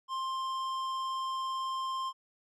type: tone with tanh clipping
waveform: triangle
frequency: 1053 Hz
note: C6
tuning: 11 cents sharp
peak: -34 dBFS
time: 0.08-2.13 s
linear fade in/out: 50 ms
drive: 16 dB
effects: none